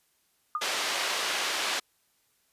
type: tone with exponential decay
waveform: sine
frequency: 1222 Hz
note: D#6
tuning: 32 cents flat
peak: -23 dBFS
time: 0.55-0.67 s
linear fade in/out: 2 ms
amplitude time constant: 25 ms
type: band-pass noise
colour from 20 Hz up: white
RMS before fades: -30 dBFS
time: 0.61-1.8 s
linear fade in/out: 10 ms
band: 440 to 4300 Hz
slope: 12 dB/octave
effects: white hiss -70 dBFS RMS until 2.52 s + resampled to 32000 Hz